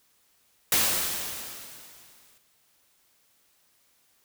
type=noise with exponential decay; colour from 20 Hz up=white; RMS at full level=-21 dBFS; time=0.72-2.38 s; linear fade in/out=2 ms; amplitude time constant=360 ms; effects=white hiss -66 dBFS RMS until 4.24 s